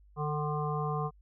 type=harmonic tone with a mistuned harmonic; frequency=150.1 Hz; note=D3; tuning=38 cents sharp; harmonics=1 / 3 / 5 / 7 / 8; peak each=-32 / -37 / -38 / -37 / -41 dBFS; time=0.16-1.11 s; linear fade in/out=50 ms; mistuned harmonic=3; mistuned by=-18 cents; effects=added 50 Hz sine -56 dBFS peak until 1.21 s